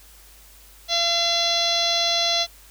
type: harmonic tone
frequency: 682 Hz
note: F5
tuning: 41 cents flat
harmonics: 1 / 2 / 3 / 4 / 5 / 6 / 7 / 8 / 9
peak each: -26 / -35 / -32 / -33 / -24 / -23 / -33 / -32 / -31 dBFS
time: 0.88-2.47 s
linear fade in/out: 50 ms
effects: added 50 Hz sine -50 dBFS peak until 2.7 s + white hiss -50 dBFS RMS until 2.7 s